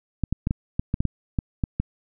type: clicks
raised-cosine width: 5 ms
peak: -10 dBFS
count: 11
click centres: 0.237 / 0.326 / 0.471 / 0.509 / 0.795 / 0.941 / 1.005 / 1.053 / 1.388 / 1.638 / 1.8 s
effects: none